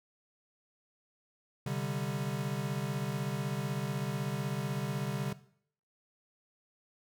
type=chord; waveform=square; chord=C suspended second; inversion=none; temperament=equal; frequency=130.81 / 146.83 / 196 Hz; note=C3 / D3 / G3; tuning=0 / 0 / 0 cents; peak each=-37 / -37 / -40 dBFS; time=1.66-5.33 s; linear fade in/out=5 ms; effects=noise-tail reverb RT60 0.6 s tail -17 dB re dry